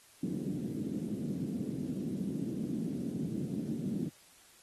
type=band-pass noise; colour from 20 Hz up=pink; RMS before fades=-36 dBFS; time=0.23-4.09 s; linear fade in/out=5 ms; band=170 to 290 Hz; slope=24 dB/octave; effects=white hiss -60 dBFS RMS until 4.62 s + AAC 32 kbps